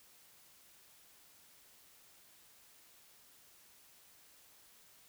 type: silence
effects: white hiss -63 dBFS RMS until 5.08 s